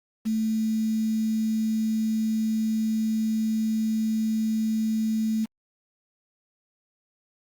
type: tone with quantisation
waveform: sine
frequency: 220 Hz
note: A3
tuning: in tune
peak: -22 dBFS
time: 0.25-5.46 s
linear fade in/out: 20 ms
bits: 7
effects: Opus 48 kbps